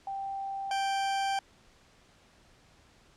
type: tone pair in turn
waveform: sine / 40% pulse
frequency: 784 / 784 Hz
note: G5 / G5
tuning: 0 / 0 cents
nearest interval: unison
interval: 0 cents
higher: neither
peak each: -33 / -27 dBFS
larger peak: second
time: 0.07-0.71 / 0.71-1.39 s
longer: second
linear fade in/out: 2 ms
effects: pink hiss -61 dBFS RMS until 3.16 s + low-pass 7000 Hz 12 dB/octave